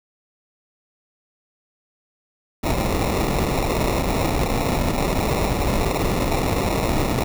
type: noise with sample-and-hold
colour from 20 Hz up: pink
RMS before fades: -21 dBFS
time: 2.63-7.24 s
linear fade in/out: 10 ms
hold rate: 1575 Hz
effects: none